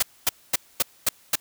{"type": "noise bursts", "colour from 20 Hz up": "white", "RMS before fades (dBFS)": -20, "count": 6, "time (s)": [0, 1.356], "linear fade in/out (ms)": 5, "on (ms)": 26, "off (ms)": 240, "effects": ["white hiss -56 dBFS RMS until 1.4 s"]}